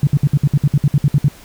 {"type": "tone bursts", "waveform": "sine", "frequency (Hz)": 143, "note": "D3", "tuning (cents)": -46, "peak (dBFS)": -8, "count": 13, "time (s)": [0.03, 1.283], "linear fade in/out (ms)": 2, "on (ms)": 41, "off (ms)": 60, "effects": ["pink hiss -42 dBFS RMS until 1.44 s"]}